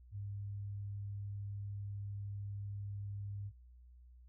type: tone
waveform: sine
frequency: 100.9 Hz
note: G#2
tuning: 49 cents flat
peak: -40 dBFS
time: 0.11-3.52 s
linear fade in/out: 50 ms
effects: added 61 Hz sine -56 dBFS peak until 4.28 s